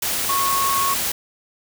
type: tone in noise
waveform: sine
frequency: 1100 Hz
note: C#6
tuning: 14 cents flat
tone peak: -19 dBFS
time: 0.29-0.94 s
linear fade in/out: 5 ms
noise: white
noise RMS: -23 dBFS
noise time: 0.02-1.12 s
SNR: +1 dB
effects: none